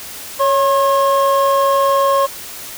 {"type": "tone pair together", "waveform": "triangle", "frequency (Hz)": [554.4, 1076], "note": ["C#5", "C6"], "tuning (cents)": [0, 48], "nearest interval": "major seventh", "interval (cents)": 1148, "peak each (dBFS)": -12, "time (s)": [0.39, 2.27], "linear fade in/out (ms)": 20, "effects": ["white hiss -31 dBFS RMS until 2.77 s"]}